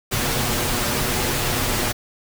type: noise with comb filter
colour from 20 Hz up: pink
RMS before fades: -22 dBFS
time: 0.11-1.93 s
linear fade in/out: 20 ms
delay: 8.3 ms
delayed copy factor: +0.55
effects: none